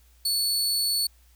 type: tone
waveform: sawtooth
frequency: 4435 Hz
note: C#8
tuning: in tune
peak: -20 dBFS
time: 0.25-1.07 s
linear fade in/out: 5 ms
effects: added 60 Hz sine -55 dBFS peak until 1.35 s + white hiss -63 dBFS RMS until 1.35 s